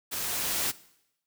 white noise with level ramp, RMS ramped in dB -33 to -28 dBFS, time 0.11-0.72 s, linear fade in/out 20 ms, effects noise-tail reverb RT60 0.8 s tail -19 dB re dry

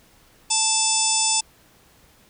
harmonic tone with a mistuned harmonic, 880 Hz, A5, in tune, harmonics 1 / 3 / 4 / 5 / 6 / 7 / 8 / 9 / 10, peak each -27 / -30 / -29 / -31 / -25 / -28 / -26 / -25 / -26 dBFS, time 0.5-1.41 s, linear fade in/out 10 ms, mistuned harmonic 5, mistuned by +110 cents, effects pink hiss -55 dBFS RMS until 2.29 s

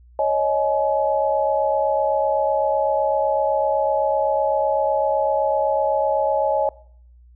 sine chord, C# suspended second, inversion none, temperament equal with one note detuned, 554.4 / 622.3 / 848.1 Hz, C#5 / D#5 / G#5, 0 / 0 / +36 cents, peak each -21 / -21 / -22 dBFS, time 0.19-6.69 s, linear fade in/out 2 ms, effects noise-tail reverb RT60 0.6 s tail -21 dB re dry + added 60 Hz sine -46 dBFS peak until 7.35 s

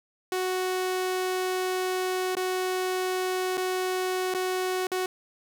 sawtooth tone with dropouts, 370 Hz, F#4, in tune, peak -22 dBFS, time 0.32-5.06 s, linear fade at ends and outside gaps 2 ms, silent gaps 2.352-2.368 / 3.572-3.577 / 4.34-4.347 / 4.87-4.917 s, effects none

